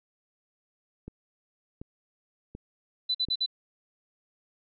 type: click train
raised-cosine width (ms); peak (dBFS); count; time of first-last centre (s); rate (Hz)
3; -27; 4; 1.08-3.286; 1.36
type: tone bursts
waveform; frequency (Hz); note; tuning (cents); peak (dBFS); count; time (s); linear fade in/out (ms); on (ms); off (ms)
sine; 4000; B7; +21; -24; 4; 3.09-3.462; 10; 57; 48
effects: none